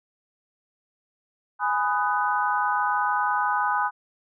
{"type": "chord", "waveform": "sine", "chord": "G# minor seventh", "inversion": "none", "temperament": "just", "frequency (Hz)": [830.6, 996.7, 1245.9, 1495.1], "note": ["G#5", "B5", "D#6", "F#6"], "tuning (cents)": [0, 16, 2, 18], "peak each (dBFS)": [-26, -26, -27, -28], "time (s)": [1.59, 3.91], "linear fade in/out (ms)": 50, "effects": []}